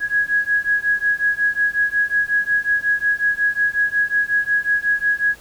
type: beating tone pair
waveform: sine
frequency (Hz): 1661.2 / 1666.7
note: G#6 / G#6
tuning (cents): 0 / +6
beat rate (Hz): 5.5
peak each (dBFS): -19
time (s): 0-5.36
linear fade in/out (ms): 50
effects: pink hiss -46 dBFS RMS until 5.4 s